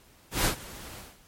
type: noise with ADSR envelope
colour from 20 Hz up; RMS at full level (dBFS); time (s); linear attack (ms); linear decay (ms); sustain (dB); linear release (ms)
pink; -23; 0.31-1.18; 140; 100; -20; 210
effects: pink hiss -58 dBFS RMS until 1.27 s + MP3 64 kbps